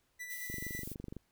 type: tone with tremolo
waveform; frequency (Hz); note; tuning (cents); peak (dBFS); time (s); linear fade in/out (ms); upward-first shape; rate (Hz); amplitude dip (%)
45% pulse; 1975.5; B6; 0; -40; 0.19-0.84; 20; sine; 9.2; 45
type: noise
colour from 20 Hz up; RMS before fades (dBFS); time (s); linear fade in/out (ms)
violet; -46; 0.29-0.95; 20
type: click train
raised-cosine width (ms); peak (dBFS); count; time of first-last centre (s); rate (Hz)
3; -30; 17; 0.5-1.167; 24
effects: pink hiss -75 dBFS RMS until 1.31 s